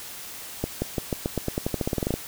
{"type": "accelerating click train", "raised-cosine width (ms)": 2, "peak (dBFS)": -11, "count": 18, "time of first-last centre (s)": [0.64, 2.14], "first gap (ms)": 180, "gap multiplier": 0.9, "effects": ["white hiss -39 dBFS RMS until 2.27 s"]}